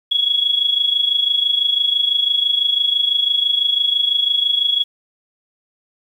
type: tone with amplitude modulation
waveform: sine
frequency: 3348 Hz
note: G#7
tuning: 13 cents sharp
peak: -11 dBFS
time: 0.11-4.84 s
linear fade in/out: 10 ms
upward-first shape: sine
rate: 26 Hz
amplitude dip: 70%
effects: 8-bit